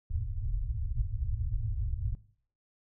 pink low-pass noise, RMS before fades -32 dBFS, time 0.1-2.15 s, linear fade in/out 5 ms, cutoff 120 Hz, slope 96 dB/octave, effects noise-tail reverb RT60 0.5 s tail -17 dB re dry

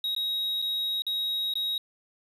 triangle tone with dropouts, 3798 Hz, A#7, 32 cents sharp, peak -25 dBFS, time 0.04-1.78 s, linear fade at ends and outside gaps 2 ms, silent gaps 0.15-0.163 / 0.618-0.623 / 1.021-1.066 / 1.538-1.554 s, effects resampled to 32000 Hz + 10-bit

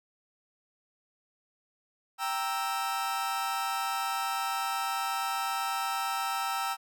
40% pulse chord, E diminished, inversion first, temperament equal, 784 / 932.3 / 1318.5 Hz, G5 / Bb5 / E6, 0 / 0 / 0 cents, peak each -33 / -35 / -32 dBFS, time 2.18-6.77 s, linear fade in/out 50 ms, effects none

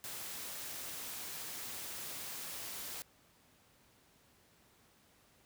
white noise, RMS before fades -44 dBFS, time 0.04-3.02 s, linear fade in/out 0 ms, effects pink hiss -67 dBFS RMS until 5.45 s + high-pass 60 Hz 12 dB/octave

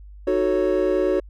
triangle chord, D# half-diminished seventh, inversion none, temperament equal, 311.1 / 370 / 440 / 554.4 Hz, D#4 / F#4 / A4 / C#5, 0 / 0 / 0 / 0 cents, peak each -24 / -19 / -24 / -21 dBFS, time 0.27-1.2 s, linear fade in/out 5 ms, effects added 50 Hz sine -39 dBFS peak until 1.29 s

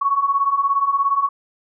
sine beating tone pair, 1100 / 1117 Hz, C#6 / C#6, -14 / +13 cents, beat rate 17 Hz, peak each -21 / -17 dBFS, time 0.01-1.29 s, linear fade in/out 10 ms, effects none

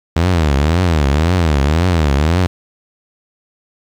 sawtooth tone with vibrato, 79.2 Hz, D#2, 31 cents sharp, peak -7 dBFS, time 0.16-2.47 s, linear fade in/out 5 ms, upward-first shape triangle, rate 1.9 Hz, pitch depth 290 cents each way, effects low-pass 6000 Hz 12 dB/octave + 7-bit

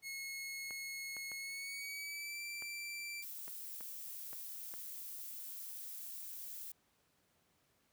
sawtooth tone with pitch glide, 2175 to 2345 Hz, C#7 to D7, -33 to -3 cents, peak -39 dBFS, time 0.02-3.25 s, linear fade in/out 50 ms, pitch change +130 cents, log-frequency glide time 1.37-2.41 s
clicks, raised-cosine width 0.5 ms, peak -37 dBFS, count 8, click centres 0.708 / 1.167 / 1.317 / 2.623 / 3.48 / 3.808 / 4.331 / 4.739 s
violet noise, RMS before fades -47 dBFS, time 3.22-6.72 s, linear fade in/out 5 ms
effects pink hiss -75 dBFS RMS until 7.92 s + high-pass 80 Hz 12 dB/octave

